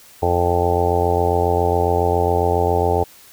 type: harmonic tone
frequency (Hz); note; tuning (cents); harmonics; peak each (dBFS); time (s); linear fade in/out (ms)
87.31; F2; 0; 1 / 2 / 3 / 4 / 5 / 6 / 7 / 8 / 9 / 10; -21 / -31 / -31 / -26 / -20 / -26 / -25 / -29 / -21 / -26; 0.22-3.04; 10
effects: white hiss -46 dBFS RMS until 3.32 s